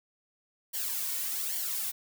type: noise with flanger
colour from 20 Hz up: blue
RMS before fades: -33 dBFS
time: 0.73-1.92 s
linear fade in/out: 20 ms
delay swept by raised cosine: 0.78 to 2.48 ms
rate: 1.2 Hz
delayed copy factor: -0.75
effects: none